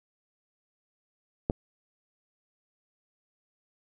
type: clicks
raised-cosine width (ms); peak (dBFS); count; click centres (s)
2; -12 / -26; 2; 1.499 / 1.508
effects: none